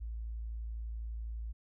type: tone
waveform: sine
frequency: 56 Hz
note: A1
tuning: 31 cents sharp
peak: -37 dBFS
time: 0-1.53 s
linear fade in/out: 20 ms
effects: none